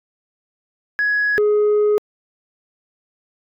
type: tone pair in turn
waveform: sine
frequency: 1675 / 418.8 Hz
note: G#6 / G#4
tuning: +14 / +15 cents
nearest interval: 2 octaves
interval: 2399 cents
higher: first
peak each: -14 / -10 dBFS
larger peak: second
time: 0.99-1.38 / 1.38-1.98 s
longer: second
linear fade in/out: 0 ms
effects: tanh soft clip ceiling -12 dBFS